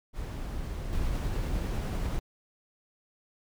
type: noise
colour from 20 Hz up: brown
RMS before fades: -35 dBFS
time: 0.13-2.2 s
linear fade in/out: 50 ms
type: noise with tremolo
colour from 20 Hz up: brown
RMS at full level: -31 dBFS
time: 0.93-2.19 s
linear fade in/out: 0 ms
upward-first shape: triangle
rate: 10 Hz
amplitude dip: 30%
effects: none